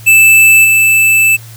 square tone with level steps, 2637 Hz, E7, in tune, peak -3 / -6 dBFS, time 0.06-1.37 s, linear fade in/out 20 ms, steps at 0.64 s, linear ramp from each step 10 ms, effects added 113 Hz sine -30 dBFS peak until 1.56 s + white hiss -37 dBFS RMS until 1.56 s

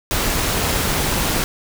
pink noise with amplitude modulation, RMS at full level -18 dBFS, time 0.11-1.44 s, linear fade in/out 0 ms, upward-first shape sine, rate 206 Hz, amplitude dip 35%, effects none

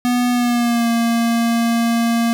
square tone with pitch glide, 245.3 to 232.3 Hz, B3 to A#3, -12 to -6 cents, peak -15 dBFS, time 0.05-2.33 s, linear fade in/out 0 ms, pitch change -94 cents, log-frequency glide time 0.31-0.89 s, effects none

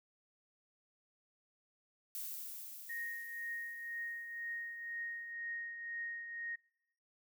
violet noise with exponential decay, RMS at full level -42 dBFS, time 2.15-5.33 s, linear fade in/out 1 ms, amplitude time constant 690 ms
sine tone with tremolo, 1864.7 Hz, A#6, in tune, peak -38 dBFS, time 2.89-6.56 s, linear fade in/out 10 ms, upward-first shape triangle, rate 2 Hz, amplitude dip 55%
effects noise-tail reverb RT60 0.9 s tail -25 dB re dry

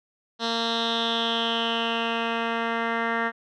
10% pulse tone with low-pass filter sweep, 230 Hz, A#3, 23 cents flat, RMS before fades -26 dBFS, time 0.39-3.32 s, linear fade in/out 50 ms, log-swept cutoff 4300 to 1900 Hz, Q 5.9, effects none

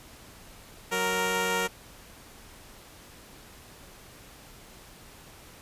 10% pulse tone pair together, 185.28 / 466.2 Hz, F#3 / A#4, +3 / 0 cents, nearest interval octave + major third, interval 1597 cents, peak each -24 / -18 dBFS, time 0.91-1.68 s, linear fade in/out 20 ms, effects pink hiss -50 dBFS RMS until 5.61 s + resampled to 32000 Hz

